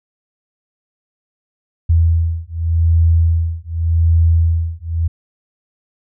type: beating tone pair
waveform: sine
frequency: 82.41 / 83.27 Hz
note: E2 / E2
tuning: 0 / +18 cents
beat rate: 0.86 Hz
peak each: -14 dBFS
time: 1.89-5.08 s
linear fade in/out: 10 ms
effects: none